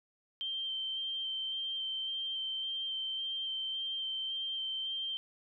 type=tone with vibrato; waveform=sine; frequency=3136 Hz; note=G7; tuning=in tune; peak=-34 dBFS; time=0.41-5.17 s; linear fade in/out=0 ms; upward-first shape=square; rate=1.8 Hz; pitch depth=10 cents each way; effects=none